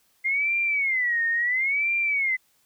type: tone with vibrato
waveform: sine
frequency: 2093 Hz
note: C7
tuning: in tune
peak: -21 dBFS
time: 0.24-2.37 s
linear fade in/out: 20 ms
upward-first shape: sine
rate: 0.73 Hz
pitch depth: 220 cents each way
effects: white hiss -65 dBFS RMS until 2.65 s